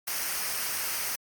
white noise with comb filter, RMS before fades -31 dBFS, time 0.07-1.16 s, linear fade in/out 10 ms, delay 0.27 ms, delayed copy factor -0.55, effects MP3 96 kbps

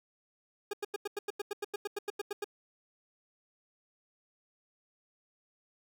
40% pulse tone bursts, 409.6 Hz, G#4, 24 cents flat, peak -32 dBFS, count 16, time 0.71-2.444 s, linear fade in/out 5 ms, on 24 ms, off 90 ms, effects 11-bit

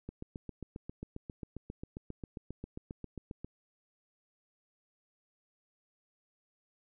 click train, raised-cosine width 3 ms, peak -28 dBFS, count 26, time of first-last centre 0.09-3.446 s, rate 7.45 Hz, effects none

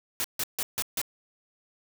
white noise bursts, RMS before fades -29 dBFS, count 5, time 0.2-1.015 s, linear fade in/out 0 ms, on 43 ms, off 150 ms, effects none

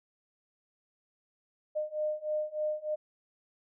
sine beating tone pair, 608 / 611.3 Hz, D#5 / D#5, -40 / -31 cents, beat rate 3.3 Hz, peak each -34 / -33 dBFS, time 1.75-2.96 s, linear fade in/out 20 ms, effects none

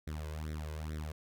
sawtooth tone with flanger, 77.1 Hz, D#2, 15 cents flat, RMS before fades -40 dBFS, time 0.07-1.12 s, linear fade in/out 5 ms, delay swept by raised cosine 0.52 to 2.02 ms, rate 2.3 Hz, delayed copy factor +0.95, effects none

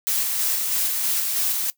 blue noise with tremolo, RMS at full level -22 dBFS, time 0.07-1.7 s, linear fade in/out 0 ms, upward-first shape square, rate 3.1 Hz, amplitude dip 25%, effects noise-tail reverb RT60 0.1 s tail -19 dB re dry

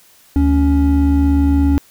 triangle tone pair together, 74.37 / 280.1 Hz, D2 / C#4, +22 / +18 cents, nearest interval octave + major seventh, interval 2296 cents, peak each -11 dBFS, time 0.36-1.78 s, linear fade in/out 0 ms, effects white hiss -49 dBFS RMS until 1.9 s

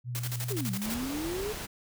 sine tone with vibrato, 121.4 Hz, B2, 29 cents flat, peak -32 dBFS, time 0.04-0.79 s, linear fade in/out 50 ms, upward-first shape triangle, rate 5.1 Hz, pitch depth 25 cents each way
white noise with tremolo, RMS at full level -36 dBFS, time 0.15-0.96 s, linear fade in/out 0 ms, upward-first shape square, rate 12 Hz, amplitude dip 75%
sine exponential two-way sweep, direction down then up, 440 to 185 to 440 Hz, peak -32 dBFS, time 0.5-1.53 s, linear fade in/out 10 ms, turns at 0.72 s
pink noise, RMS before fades -38 dBFS, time 0.84-1.67 s, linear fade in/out 20 ms
effects none

